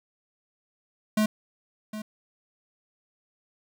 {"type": "tone with echo", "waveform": "square", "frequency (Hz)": 214.5, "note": "A3", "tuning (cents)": -44, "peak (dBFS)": -21, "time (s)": [1.17, 1.26], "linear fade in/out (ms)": 5, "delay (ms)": 760, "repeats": 1, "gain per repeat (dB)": -13, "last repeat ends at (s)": 2.02, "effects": ["10-bit"]}